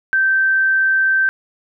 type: tone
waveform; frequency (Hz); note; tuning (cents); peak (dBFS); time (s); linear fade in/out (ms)
sine; 1556; G6; -13; -12; 0.13-1.29; 0
effects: none